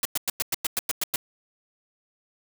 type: noise bursts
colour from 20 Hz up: white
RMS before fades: -25 dBFS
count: 10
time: 0.03-1.16 s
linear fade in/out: 2 ms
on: 23 ms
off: 100 ms
effects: none